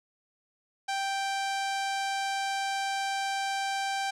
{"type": "tone with low-pass filter", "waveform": "sawtooth", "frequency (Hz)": 784, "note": "G5", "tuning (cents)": 0, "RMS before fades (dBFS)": -31, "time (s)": [0.88, 4.11], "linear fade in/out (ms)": 10, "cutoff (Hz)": 7200, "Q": 0.99, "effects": []}